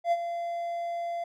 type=tone with ADSR envelope; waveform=triangle; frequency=686 Hz; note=F5; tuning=31 cents flat; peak=-18 dBFS; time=0.04-1.24 s; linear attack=78 ms; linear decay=43 ms; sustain=-10 dB; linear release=5 ms; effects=none